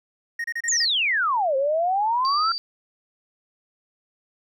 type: tone bursts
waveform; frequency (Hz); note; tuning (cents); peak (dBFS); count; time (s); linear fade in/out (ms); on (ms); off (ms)
triangle; 1864.7; A#6; 0; -23; 6; 0.39-0.852; 5; 52; 30
type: exponential two-way sweep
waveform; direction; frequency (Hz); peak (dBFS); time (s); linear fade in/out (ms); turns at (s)
sine; down then up; 7410 to 523.3 to 1385; -19; 0.68-2.52; 2; 1.56
type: tone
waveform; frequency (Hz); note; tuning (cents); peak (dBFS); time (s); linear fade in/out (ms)
sine; 4652; D8; -17; -26; 2.25-2.58; 0
effects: none

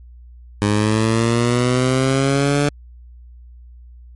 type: linear sweep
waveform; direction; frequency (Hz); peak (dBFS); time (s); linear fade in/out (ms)
15% pulse; up; 102.3 to 145.9; -8; 0.62-2.69; 0
effects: added 60 Hz sine -38 dBFS peak until 4.15 s + MP3 48 kbps

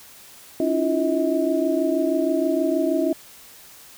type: tone cluster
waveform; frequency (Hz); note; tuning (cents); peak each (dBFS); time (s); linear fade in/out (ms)
sine; 280 / 320.1 / 346.4 / 639; C#4 / D#4 / F4 / D#5; +18 / +49 / -14 / +46; -24; 0.6-3.13; 2
effects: white hiss -46 dBFS RMS until 3.97 s

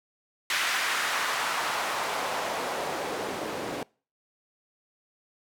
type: noise with band-pass filter sweep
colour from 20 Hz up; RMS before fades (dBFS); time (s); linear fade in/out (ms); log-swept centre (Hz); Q
white; -30; 0.5-3.83; 2; 1800 to 360; 1.2
effects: noise-tail reverb RT60 0.4 s tail -26 dB re dry

